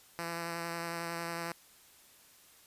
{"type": "tone with vibrato", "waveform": "5% pulse", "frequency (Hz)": 168.8, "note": "E3", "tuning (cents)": 41, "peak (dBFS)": -25, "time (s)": [0.19, 1.52], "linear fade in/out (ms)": 0, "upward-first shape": "sine", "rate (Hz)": 11, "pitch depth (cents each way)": 14, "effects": ["white hiss -60 dBFS RMS until 2.66 s", "resampled to 32000 Hz"]}